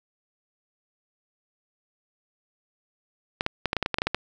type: clicks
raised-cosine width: 0.3 ms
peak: -8 dBFS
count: 12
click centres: 3.409 / 3.464 / 3.657 / 3.731 / 3.767 / 3.827 / 3.861 / 3.943 / 3.985 / 4.019 / 4.07 / 4.146 s
effects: none